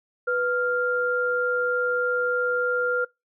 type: tone pair together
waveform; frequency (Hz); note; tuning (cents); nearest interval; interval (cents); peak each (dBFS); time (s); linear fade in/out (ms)
sine; 493.6 / 1396.9; B4 / F6; -1 / 0; octave + tritone; 1801; -24; 0.27-3.05; 10
effects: noise-tail reverb RT60 0.2 s tail -23 dB re dry